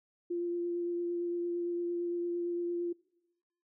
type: tone with vibrato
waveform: sine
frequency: 346.8 Hz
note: F4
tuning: 12 cents flat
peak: -31 dBFS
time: 0.3-2.93 s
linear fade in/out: 10 ms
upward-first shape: triangle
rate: 8.8 Hz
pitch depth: 14 cents each way
effects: noise-tail reverb RT60 1.0 s tail -24 dB re dry